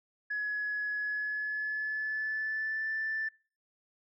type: tone with pitch glide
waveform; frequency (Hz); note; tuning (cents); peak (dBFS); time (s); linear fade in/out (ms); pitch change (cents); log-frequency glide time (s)
sine; 1689 to 1764.8; G#6 to A6; +29 to +5; -30; 0.3-3.29; 10; +76; 0.97-2.9
effects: noise-tail reverb RT60 0.4 s tail -25 dB re dry + tanh soft clip ceiling -26 dBFS